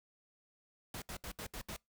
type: noise bursts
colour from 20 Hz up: pink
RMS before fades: -44 dBFS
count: 6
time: 0.94-1.764 s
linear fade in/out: 2 ms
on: 79 ms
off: 70 ms
effects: noise-tail reverb RT60 0.2 s tail -25 dB re dry